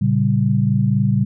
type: chord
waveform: sine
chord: G diminished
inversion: first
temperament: equal with one note detuned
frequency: 114.61 / 138.59 / 196 Hz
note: Bb2 / Db3 / G3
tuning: -29 / 0 / 0 cents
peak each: -18 dBFS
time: 0.01-1.25 s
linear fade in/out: 10 ms
effects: none